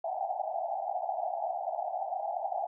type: band-pass noise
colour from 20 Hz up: pink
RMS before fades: -34 dBFS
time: 0.04-2.67 s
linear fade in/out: 5 ms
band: 650 to 820 Hz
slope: 96 dB/octave
effects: none